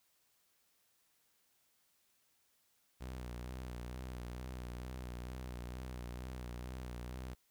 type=tone with vibrato; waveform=sawtooth; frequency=61.9 Hz; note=B1; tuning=5 cents sharp; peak=-39 dBFS; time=3-7.35 s; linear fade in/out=20 ms; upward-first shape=sine; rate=2.2 Hz; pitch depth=51 cents each way; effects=white hiss -75 dBFS RMS until 7.5 s